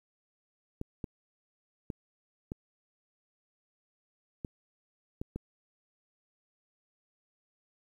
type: clicks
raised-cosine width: 3 ms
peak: -23 dBFS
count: 7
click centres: 0.814 / 1.042 / 1.902 / 2.519 / 4.448 / 5.215 / 5.36 s
effects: 10-bit